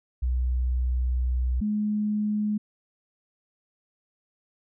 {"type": "tone pair in turn", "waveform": "sine", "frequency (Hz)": [62.4, 210.4], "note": ["B1", "G#3"], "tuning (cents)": [19, 23], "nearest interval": "octave + major sixth", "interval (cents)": 2104, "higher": "second", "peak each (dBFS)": [-22, -23], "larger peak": "first", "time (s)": [[0.22, 1.61], [1.61, 2.58]], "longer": "first", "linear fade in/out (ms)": 10, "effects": []}